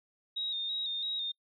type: tone with vibrato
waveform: sine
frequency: 3729 Hz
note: A#7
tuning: in tune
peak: -32 dBFS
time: 0.36-1.32 s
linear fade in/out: 10 ms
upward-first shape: square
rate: 3 Hz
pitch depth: 37 cents each way
effects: noise-tail reverb RT60 0.1 s tail -23 dB re dry